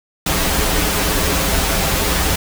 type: noise with comb filter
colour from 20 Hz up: pink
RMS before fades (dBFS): -17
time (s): 0.26-2.36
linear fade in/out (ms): 5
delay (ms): 8.4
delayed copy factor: -0.75
effects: none